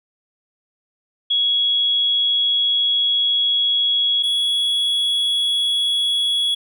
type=tone pair in turn; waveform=sine / triangle; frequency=3338 / 3359 Hz; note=G#7 / G#7; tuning=+8 / +19 cents; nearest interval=unison; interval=11 cents; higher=second; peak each=-15 / -15 dBFS; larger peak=neither; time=1.3-4.23 / 4.23-6.55 s; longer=first; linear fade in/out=10 ms; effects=none